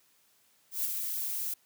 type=noise with ADSR envelope; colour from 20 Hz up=violet; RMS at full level=-29 dBFS; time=0.71-1.54 s; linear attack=140 ms; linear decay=6 ms; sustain=-5 dB; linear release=6 ms; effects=white hiss -67 dBFS RMS until 1.65 s + high-pass 80 Hz 12 dB/octave

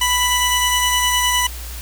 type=tone pair together; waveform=20% pulse; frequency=989.9 / 2960 Hz; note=B5 / F#7; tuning=+4 / 0 cents; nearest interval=octave + perfect fifth; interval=1896 cents; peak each=-12 / -14 dBFS; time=0.01-1.47 s; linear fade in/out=5 ms; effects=added 60 Hz sine -29 dBFS peak until 1.81 s + white hiss -35 dBFS RMS until 1.81 s

